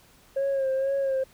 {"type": "tone with vibrato", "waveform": "sine", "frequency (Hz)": 540, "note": "C#5", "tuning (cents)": -45, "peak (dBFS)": -21, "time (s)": [0.36, 1.24], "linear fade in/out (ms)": 10, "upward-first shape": "sine", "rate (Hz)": 2.1, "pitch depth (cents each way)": 39, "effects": ["tanh soft clip ceiling -21 dBFS", "pink hiss -57 dBFS RMS until 1.33 s"]}